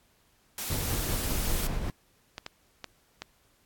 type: noise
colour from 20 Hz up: white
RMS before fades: -35 dBFS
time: 0.58-1.67 s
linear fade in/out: 2 ms
type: noise with tremolo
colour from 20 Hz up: brown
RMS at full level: -29 dBFS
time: 0.7-1.9 s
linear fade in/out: 2 ms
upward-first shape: triangle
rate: 5.2 Hz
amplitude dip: 35%
type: clicks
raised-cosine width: 0.2 ms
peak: -19 dBFS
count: 4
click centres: 2.381 / 2.464 / 2.843 / 3.22 s
effects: pink hiss -66 dBFS RMS until 3.65 s + AAC 64 kbps